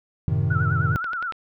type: chord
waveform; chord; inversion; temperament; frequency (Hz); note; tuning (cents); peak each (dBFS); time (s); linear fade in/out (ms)
triangle; F# diminished seventh; none; equal; 92.5 / 110 / 130.81 / 155.56; F#2 / A2 / C3 / Eb3; 0 / 0 / 0 / 0; -23; 0.28-0.96; 0
type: tone with vibrato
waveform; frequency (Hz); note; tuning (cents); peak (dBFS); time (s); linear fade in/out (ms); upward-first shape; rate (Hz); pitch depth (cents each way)
sine; 1396.9; F6; 0; -25; 0.5-1.32; 10; sine; 9.7; 110
type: clicks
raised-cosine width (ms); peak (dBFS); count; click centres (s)
0.3; -20; 4; 1.043 / 1.133 / 1.226 / 1.323
effects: none